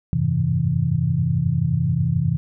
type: tone cluster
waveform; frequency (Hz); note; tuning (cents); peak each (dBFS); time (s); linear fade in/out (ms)
sine; 87.4 / 98.6 / 106 / 131.5 / 163; F2 / G2 / G#2 / C3 / E3; +2 / +11 / +36 / +9 / -19; -28 / -28 / -28 / -21 / -21; 0.13-2.37; 0
effects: none